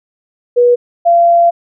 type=tone pair in turn; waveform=sine; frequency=485.7 / 685.7 Hz; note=B4 / F5; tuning=-29 / -32 cents; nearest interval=tritone; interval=597 cents; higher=second; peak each=-5 dBFS; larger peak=neither; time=0.56-0.76 / 1.05-1.51 s; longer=second; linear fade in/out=20 ms; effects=none